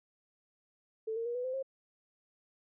sine tone with pitch steps, 441.8 / 459 / 476.8 / 495.3 / 514.6 / 534.6 Hz, A4 / A#4 / A#4 / B4 / C5 / C5, +7 / -27 / +39 / +5 / -29 / +37 cents, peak -33 dBFS, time 1.07-1.628 s, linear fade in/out 10 ms, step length 93 ms, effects none

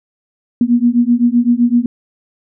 sine beating tone pair, 236 / 243.8 Hz, A#3 / B3, +22 / -22 cents, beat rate 7.8 Hz, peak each -12 dBFS, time 0.61-1.86 s, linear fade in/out 2 ms, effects none

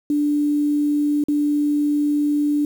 sine tone with dropouts, 293.7 Hz, D4, in tune, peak -16 dBFS, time 0.1-2.65 s, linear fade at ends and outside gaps 2 ms, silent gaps 1.239-1.284 s, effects 7-bit

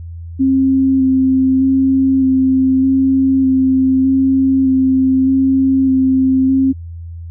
sine tone with vibrato, 264.6 Hz, C4, 20 cents sharp, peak -9 dBFS, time 0.39-6.73 s, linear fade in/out 20 ms, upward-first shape square, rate 0.82 Hz, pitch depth 13 cents each way, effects added 84 Hz sine -26 dBFS peak until 7.3 s

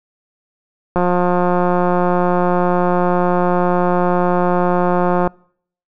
click train, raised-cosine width 1 ms, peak -3 dBFS, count 769, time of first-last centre 0.96-5.275 s, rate 178 Hz, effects noise-tail reverb RT60 0.6 s tail -26 dB re dry

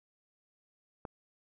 click, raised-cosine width 1 ms, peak -26 dBFS, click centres 1.052 s, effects none

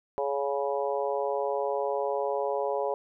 harmonic tone, 140 Hz, C#3, 18 cents sharp, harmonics 3 / 4 / 5 / 6 / 7, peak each -31 / -30 / -35 / -35 / -36 dBFS, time 0.18-2.94 s, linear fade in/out 0 ms, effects none

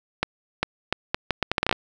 accelerating click train, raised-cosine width 0.3 ms, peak -5 dBFS, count 13, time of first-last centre 0.23-1.727 s, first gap 400 ms, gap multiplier 0.74, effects none

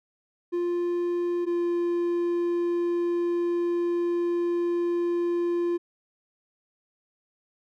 triangle tone pair in turn, 349.2 / 346.4 Hz, F4 / F4, 0 / -14 cents, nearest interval unison, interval 14 cents, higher first, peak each -22 / -21 dBFS, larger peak second, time 0.52-1.46 / 1.46-5.78 s, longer second, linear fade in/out 20 ms, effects none

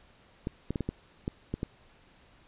clicks, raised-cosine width 3 ms, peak -18 dBFS, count 8, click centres 0.471 / 0.706 / 0.758 / 0.807 / 0.89 / 1.279 / 1.54 / 1.631 s, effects pink hiss -60 dBFS RMS until 2.47 s + resampled to 8000 Hz

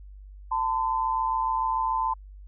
sine tone pair together, 893 / 1020 Hz, A5 / C6, +25 / -44 cents, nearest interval major second, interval 231 cents, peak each -26 dBFS, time 0.51-2.14 s, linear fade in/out 10 ms, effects added 49 Hz sine -42 dBFS peak until 2.47 s

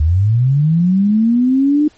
sine linear sweep, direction up, 72.2 to 304.4 Hz, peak -9 dBFS, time 0-1.88 s, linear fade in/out 5 ms, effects pink hiss -50 dBFS RMS until 1.97 s + MP3 32 kbps

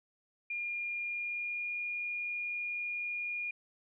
sine tone with pitch glide, 2413 to 2428 Hz, D7 to D#7, +46 to -43 cents, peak -34 dBFS, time 0.5-3.51 s, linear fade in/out 5 ms, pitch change +11 cents, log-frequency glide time 1.02-1.71 s, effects none

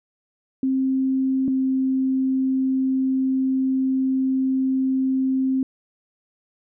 sine tone pair in turn, 264.3 / 263.3 Hz, C4 / C4, +18 / +11 cents, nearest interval unison, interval 7 cents, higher first, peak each -18 dBFS, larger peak neither, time 0.63-1.48 / 1.48-5.63 s, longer second, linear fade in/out 2 ms, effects none

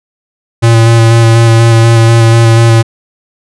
square tone with vibrato, 114.9 Hz, A#2, 25 cents flat, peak -3 dBFS, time 0.62-2.83 s, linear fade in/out 20 ms, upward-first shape square, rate 4.1 Hz, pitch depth 14 cents each way, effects resampled to 24000 Hz

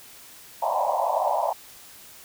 white band-pass noise, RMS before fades -24 dBFS, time 0.62-1.53 s, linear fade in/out 5 ms, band 560 to 1000 Hz, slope 96 dB/octave, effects white hiss -47 dBFS RMS until 2.24 s

